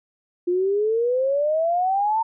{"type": "exponential sweep", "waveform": "sine", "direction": "up", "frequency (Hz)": [348.2, 911], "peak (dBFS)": -18, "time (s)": [0.47, 2.23], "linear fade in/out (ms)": 10, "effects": []}